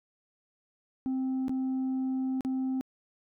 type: tone with dropouts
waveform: sine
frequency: 261.6 Hz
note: C4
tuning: in tune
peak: -25 dBFS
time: 1.06-2.81 s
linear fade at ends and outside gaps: 0 ms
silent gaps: 1.482-1.494 / 2.408-2.449 s
effects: tanh soft clip ceiling -27 dBFS